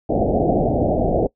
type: low-pass noise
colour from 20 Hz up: white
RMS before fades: -18 dBFS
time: 0.09-1.27 s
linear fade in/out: 10 ms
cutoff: 750 Hz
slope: 96 dB/octave
effects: noise-tail reverb RT60 0.1 s tail -22 dB re dry